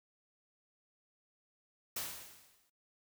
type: noise with exponential decay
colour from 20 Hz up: white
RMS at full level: -37 dBFS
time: 1.96-2.7 s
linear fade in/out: 5 ms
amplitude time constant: 160 ms
effects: noise-tail reverb RT60 0.1 s tail -19 dB re dry